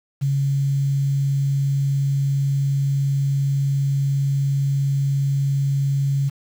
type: tone with quantisation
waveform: sine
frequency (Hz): 138.59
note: C#3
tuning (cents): 0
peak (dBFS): -17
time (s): 0.21-6.3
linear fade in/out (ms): 20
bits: 7
effects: none